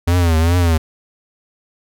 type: tone with vibrato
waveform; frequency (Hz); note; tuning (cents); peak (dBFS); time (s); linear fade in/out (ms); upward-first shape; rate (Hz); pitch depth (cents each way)
square; 84.3; E2; +39; -12; 0.07-0.78; 10; triangle; 2.5; 120
effects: none